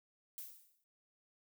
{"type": "noise with exponential decay", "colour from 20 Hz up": "violet", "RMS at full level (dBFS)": -44, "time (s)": [0.38, 0.84], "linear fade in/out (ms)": 0, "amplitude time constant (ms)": 99, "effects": []}